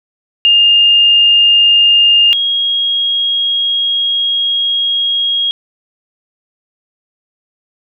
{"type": "tone pair in turn", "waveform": "sine", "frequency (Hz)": [2819, 3278], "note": ["F7", "G#7"], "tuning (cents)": [16, -23], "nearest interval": "minor third", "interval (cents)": 261, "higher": "second", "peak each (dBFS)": [-5, -11], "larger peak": "first", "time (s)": [[0.45, 2.33], [2.33, 5.51]], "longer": "second", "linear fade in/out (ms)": 0, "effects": []}